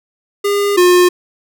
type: tone pair in turn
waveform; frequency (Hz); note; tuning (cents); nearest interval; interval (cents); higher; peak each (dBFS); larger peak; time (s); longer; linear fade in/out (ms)
square; 405.3 / 357.8; G#4 / F4; -42 / +42; major second; 216; first; -13 / -7; second; 0.44-0.77 / 0.77-1.09; first; 10
effects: none